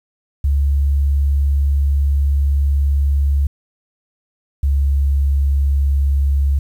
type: tone pair in turn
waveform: sine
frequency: 70.3 / 69.61 Hz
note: C#2 / C#2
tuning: +25 / +8 cents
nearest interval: unison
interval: 17 cents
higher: first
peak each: -12 dBFS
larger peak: neither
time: 0.44-3.47 / 4.63-6.59 s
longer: first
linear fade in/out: 5 ms
effects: 8-bit